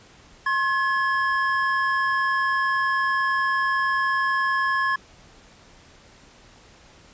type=tone pair together; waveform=triangle; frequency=1070.9 / 1700 Hz; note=C6 / G#6; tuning=+40 / +40 cents; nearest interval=minor sixth; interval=800 cents; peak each=-21 dBFS; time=0.46-4.96 s; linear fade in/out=5 ms; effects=pink hiss -51 dBFS RMS until 7.13 s + resampled to 16000 Hz